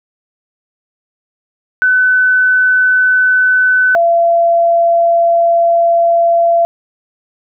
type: tone pair in turn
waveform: sine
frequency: 1507 / 679.3 Hz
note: F#6 / F5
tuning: +31 / -48 cents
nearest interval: octave + major second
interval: 1379 cents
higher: first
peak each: -7 dBFS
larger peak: neither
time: 1.82-3.95 / 3.95-6.65 s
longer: second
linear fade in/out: 0 ms
effects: none